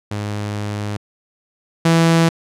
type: tone pair in turn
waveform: sawtooth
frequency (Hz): 103.83 / 165.34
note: G#2 / E3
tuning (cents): 0 / +6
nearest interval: minor sixth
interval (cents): 806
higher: second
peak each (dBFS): -18 / -7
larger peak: second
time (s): 0.11-0.97 / 1.85-2.29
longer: first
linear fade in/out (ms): 5
effects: low-pass 9000 Hz 12 dB/octave